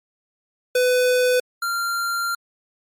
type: tone pair in turn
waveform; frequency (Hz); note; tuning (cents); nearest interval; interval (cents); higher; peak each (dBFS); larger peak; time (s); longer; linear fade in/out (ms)
square; 500 / 1384.3; B4 / F6; +21 / -16; octave + tritone; 1763; second; -16 / -22; first; 0.75-1.4 / 1.62-2.35; second; 5
effects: MP3 64 kbps